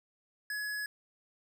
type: tone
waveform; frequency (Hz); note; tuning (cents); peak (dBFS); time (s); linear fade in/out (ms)
square; 1689; G#6; +29; -35; 0.5-0.86; 2
effects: none